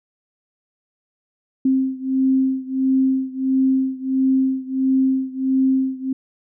sine beating tone pair, 263.4 / 264.9 Hz, C4 / C4, +12 / +22 cents, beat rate 1.5 Hz, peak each -18 / -20 dBFS, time 1.65-6.13 s, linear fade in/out 5 ms, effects none

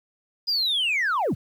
sine linear sweep, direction down, 4990 to 60.8 Hz, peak -19 dBFS, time 0.47-1.35 s, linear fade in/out 20 ms, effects tanh soft clip ceiling -19 dBFS + 9-bit

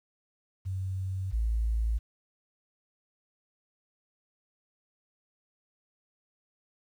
sine tone pair in turn, 94.6 / 55.67 Hz, F#2 / A1, +39 / +21 cents, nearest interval major sixth, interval 918 cents, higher first, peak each -30 / -25 dBFS, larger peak second, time 0.65-1.32 / 1.32-1.99 s, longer neither, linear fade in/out 20 ms, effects 10-bit

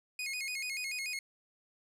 sawtooth tone with vibrato, 2319 Hz, D7, 22 cents flat, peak -32 dBFS, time 0.19-1.19 s, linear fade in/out 2 ms, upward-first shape square, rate 6.9 Hz, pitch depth 120 cents each way, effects low-pass 12000 Hz 12 dB/octave

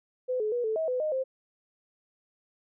sine tone with pitch steps, 506 / 427.9 / 484.1 / 438.7 / 641 / 504 / 616 / 525 Hz, B4 / A4 / B4 / A4 / E5 / B4 / D#5 / C5, +42 / -48 / -35 / -5 / -49 / +35 / -17 / +6 cents, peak -26 dBFS, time 0.28-1.24 s, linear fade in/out 20 ms, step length 120 ms, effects none

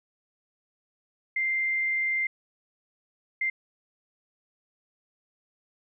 sine tone bursts at uneven times, 2093 Hz, C7, in tune, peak -24 dBFS, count 2, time 1.36-2.27 / 3.41-3.5 s, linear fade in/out 5 ms, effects none

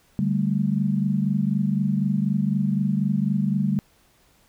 sine chord, D suspended fourth, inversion none, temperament equal, 146.83 / 196 / 220 Hz, D3 / G3 / A3, 0 / 0 / 0 cents, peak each -25 / -22 / -26 dBFS, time 0.19-3.79 s, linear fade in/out 0 ms, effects pink hiss -60 dBFS RMS until 4.48 s

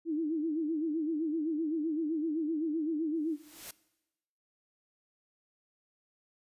sine tone with vibrato, 313.6 Hz, D#4, 14 cents sharp, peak -29 dBFS, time 0.05-3.38 s, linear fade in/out 50 ms, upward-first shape sine, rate 7.8 Hz, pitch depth 110 cents each way
white noise with exponential growth, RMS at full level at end -41 dBFS, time 3.15-3.71 s, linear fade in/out 5 ms, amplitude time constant 120 ms
effects noise-tail reverb RT60 1.0 s tail -20 dB re dry + resampled to 32000 Hz

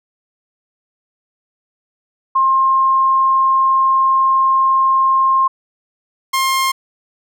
sine / sawtooth tone pair in turn, 1063 / 1063 Hz, C6 / C6, +27 / +27 cents, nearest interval unison, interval 0 cents, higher neither, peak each -10 dBFS, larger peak neither, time 2.35-5.48 / 6.33-6.72 s, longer first, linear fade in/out 10 ms, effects none

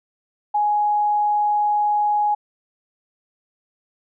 sine tone, 834 Hz, G#5, 7 cents sharp, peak -16 dBFS, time 0.54-2.35 s, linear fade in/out 10 ms, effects none

